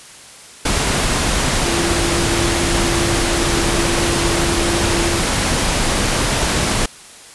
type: tone in noise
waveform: sine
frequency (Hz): 341.2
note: F4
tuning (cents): -40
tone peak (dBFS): -21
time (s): 1.64-5.18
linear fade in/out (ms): 5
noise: pink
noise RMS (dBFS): -17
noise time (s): 0.65-6.86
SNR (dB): -7
effects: white hiss -39 dBFS RMS until 7.34 s + resampled to 24000 Hz